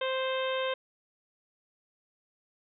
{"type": "harmonic tone", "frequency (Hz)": 523.3, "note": "C5", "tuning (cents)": 0, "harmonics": [1, 2, 3, 4, 5, 6, 7], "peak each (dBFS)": [-30, -36, -39, -42, -41, -40, -42], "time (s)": [0.01, 0.74], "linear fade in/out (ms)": 5, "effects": []}